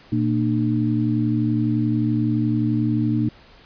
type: tone cluster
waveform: sine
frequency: 119.2 / 229.5 / 301.1 Hz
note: A#2 / A#3 / D4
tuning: +39 / -27 / +43 cents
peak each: -22 dBFS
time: 0.12-3.29 s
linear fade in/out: 5 ms
effects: pink hiss -49 dBFS RMS until 3.65 s + resampled to 11025 Hz